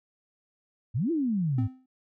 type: exponential two-way sweep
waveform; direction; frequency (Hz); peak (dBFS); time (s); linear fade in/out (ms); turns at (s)
sine; up then down; 98.9 to 349.2 to 98.9; -24; 0.94-1.68; 20; 1.11
type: tone with exponential decay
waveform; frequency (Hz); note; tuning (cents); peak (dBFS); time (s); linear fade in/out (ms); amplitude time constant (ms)
triangle; 258.6; C4; -20; -23; 1.58-1.86; 5; 59
effects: none